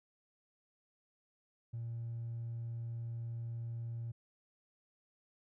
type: tone with hard clipping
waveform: sine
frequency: 116.54 Hz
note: A#2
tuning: in tune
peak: -39 dBFS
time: 1.73-4.12 s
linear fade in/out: 10 ms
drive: 1 dB
effects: none